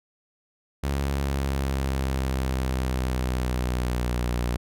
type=tone with pitch glide; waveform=sawtooth; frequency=69.3 to 60.33 Hz; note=C#2 to B1; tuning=0 to -40 cents; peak=-20 dBFS; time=0.83-4.57 s; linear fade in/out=10 ms; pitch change=-240 cents; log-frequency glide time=1.1-4.33 s; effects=none